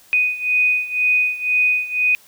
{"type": "beating tone pair", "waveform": "sine", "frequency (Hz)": [2489, 2491], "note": ["D#7", "D#7"], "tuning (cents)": [0, 1], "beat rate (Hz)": 2, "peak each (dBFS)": [-17, -20], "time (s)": [0.13, 2.15], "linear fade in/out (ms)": 0, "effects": ["white hiss -50 dBFS RMS until 2.27 s"]}